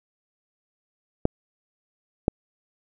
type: clicks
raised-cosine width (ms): 2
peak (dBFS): -5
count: 2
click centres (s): 1.254 / 2.281
effects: none